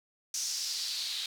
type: noise with band-pass filter sweep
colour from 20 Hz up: white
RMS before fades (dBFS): -35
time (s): 0.34-1.26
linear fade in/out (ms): 2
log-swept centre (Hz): 6000 to 3700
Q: 3.9
effects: none